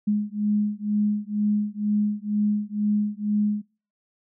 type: beating tone pair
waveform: sine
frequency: 207.7 / 209.8 Hz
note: G#3 / G#3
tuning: 0 / +18 cents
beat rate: 2.1 Hz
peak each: -24 dBFS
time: 0.07-3.62 s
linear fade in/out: 10 ms
effects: noise-tail reverb RT60 0.4 s tail -25 dB re dry